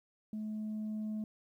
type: tone with level ramp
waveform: sine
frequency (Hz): 214.9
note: A3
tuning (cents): -41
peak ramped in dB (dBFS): -35 to -32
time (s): 0.33-1.24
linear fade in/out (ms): 2
effects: tanh soft clip ceiling -34 dBFS + 12-bit